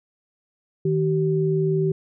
sine tone pair together, 157.15 / 383.6 Hz, D#3 / G4, +18 / -37 cents, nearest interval octave + minor third, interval 1545 cents, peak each -21 dBFS, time 0.85-1.92 s, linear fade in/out 5 ms, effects none

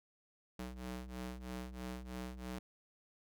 sawtooth ring-modulated tone, 124.7 Hz, B2, 17 cents sharp, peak -36 dBFS, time 0.59-2.59 s, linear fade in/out 5 ms, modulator 63.9 Hz, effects none

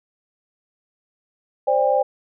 sine chord, C suspended second, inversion none, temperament equal with one note detuned, 523.3 / 587.3 / 801.9 Hz, C5 / D5 / G5, 0 / 0 / +39 cents, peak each -19 / -20 / -20 dBFS, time 1.67-2.03 s, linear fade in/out 10 ms, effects none

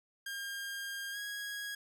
sawtooth tone with pitch glide, 1610 to 1651.4 Hz, G6 to G#6, +46 to -10 cents, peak -35 dBFS, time 0.26-1.75 s, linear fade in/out 5 ms, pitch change +44 cents, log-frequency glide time 1.12-1.17 s, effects none

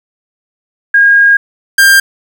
sine / 45% pulse tone pair in turn, 1628 / 1594.5 Hz, G#6 / G6, -35 / +29 cents, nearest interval unison, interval 36 cents, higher first, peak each -3 dBFS, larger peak neither, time 0.94-1.37 / 1.78-2 s, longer first, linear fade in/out 5 ms, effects 7-bit

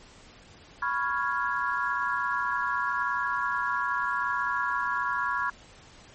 sine chord, C# dominant seventh, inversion third, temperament equal, 987.8 / 1108.7 / 1396.9 / 1661.2 Hz, B5 / C#6 / E#6 / G#6, 0 / 0 / 0 / 0 cents, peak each -31 dBFS, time 0.82-5.5 s, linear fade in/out 5 ms, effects pink hiss -52 dBFS RMS until 6.14 s + MP3 32 kbps

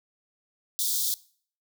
white high-pass noise, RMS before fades -27 dBFS, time 0.79-1.14 s, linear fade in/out 0 ms, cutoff 3400 Hz, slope 96 dB/octave, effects noise-tail reverb RT60 0.5 s tail -21 dB re dry

